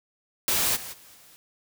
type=noise with level steps; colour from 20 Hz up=white; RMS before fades=-24 / -38 / -51 / -53 dBFS; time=0.48-1.36 s; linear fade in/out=0 ms; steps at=0.75 / 0.92 / 1.14 s; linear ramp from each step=20 ms; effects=none